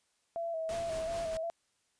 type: tone with vibrato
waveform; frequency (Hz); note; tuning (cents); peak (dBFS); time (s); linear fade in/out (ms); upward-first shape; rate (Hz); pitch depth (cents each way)
sine; 659.3; E5; 0; -33; 0.36-1.5; 0; square; 2.8; 36
type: noise with tremolo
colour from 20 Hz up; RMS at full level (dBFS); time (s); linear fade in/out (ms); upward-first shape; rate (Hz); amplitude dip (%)
pink; -43; 0.69-1.37; 0; sine; 4.6; 40
effects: white hiss -75 dBFS RMS until 1.99 s + resampled to 22050 Hz